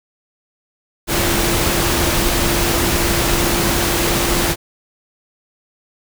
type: tone in noise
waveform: sine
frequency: 343.7 Hz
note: F4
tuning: 28 cents flat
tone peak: -23 dBFS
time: 1.07-4.56 s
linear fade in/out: 50 ms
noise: pink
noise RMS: -17 dBFS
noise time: 1.07-4.56 s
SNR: -9 dB
effects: none